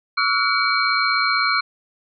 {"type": "tone cluster", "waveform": "sine", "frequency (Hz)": [1133, 1324, 1440, 2272, 4179], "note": ["C#6", "E6", "F#6", "C#7", "C8"], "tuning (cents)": [37, 7, -47, 42, -3], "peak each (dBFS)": -23, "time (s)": [0.17, 1.61], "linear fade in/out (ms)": 10, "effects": []}